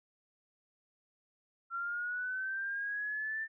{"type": "linear sweep", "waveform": "sine", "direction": "up", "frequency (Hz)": [1362, 1787], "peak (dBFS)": -34, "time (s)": [1.7, 3.48], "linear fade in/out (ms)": 50, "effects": []}